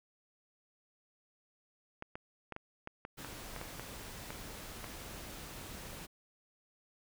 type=clicks; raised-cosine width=0.5 ms; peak=-27 dBFS; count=12; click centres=2.024 / 2.155 / 2.523 / 2.564 / 2.874 / 3.051 / 3.247 / 3.563 / 3.614 / 3.796 / 4.305 / 4.843 s
type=noise; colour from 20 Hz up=pink; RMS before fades=-47 dBFS; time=3.17-6.07 s; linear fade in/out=20 ms
effects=none